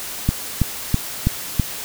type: click train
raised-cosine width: 5 ms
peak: -3 dBFS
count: 5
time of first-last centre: 0.29-1.597 s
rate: 3.06 Hz
effects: white hiss -30 dBFS RMS until 1.84 s